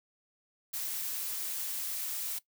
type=noise; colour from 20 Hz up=blue; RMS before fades=-36 dBFS; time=0.73-2.39 s; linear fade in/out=10 ms; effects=noise-tail reverb RT60 0.1 s tail -18 dB re dry